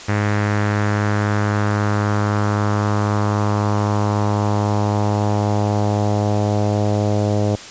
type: tone with low-pass filter sweep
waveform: sawtooth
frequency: 103.83 Hz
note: G#2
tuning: in tune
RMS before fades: -18 dBFS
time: 0.08-7.56 s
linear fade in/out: 10 ms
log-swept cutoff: 1900 to 600 Hz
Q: 2.3
effects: white hiss -35 dBFS RMS until 7.7 s + resampled to 16000 Hz